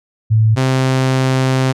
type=tone pair in turn; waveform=sine / sawtooth; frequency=110 / 131.05 Hz; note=A2 / C3; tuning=0 / +3 cents; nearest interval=minor third; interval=303 cents; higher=second; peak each=-8 dBFS; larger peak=neither; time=0.3-0.56 / 0.56-1.73 s; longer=second; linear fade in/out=20 ms; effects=low-pass 8000 Hz 12 dB/octave